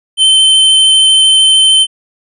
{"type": "tone with vibrato", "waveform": "square", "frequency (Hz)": 3087, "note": "G7", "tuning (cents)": -27, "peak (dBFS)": -5, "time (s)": [0.17, 1.87], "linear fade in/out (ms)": 50, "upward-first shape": "triangle", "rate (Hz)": 13, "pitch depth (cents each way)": 12, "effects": ["resampled to 24000 Hz"]}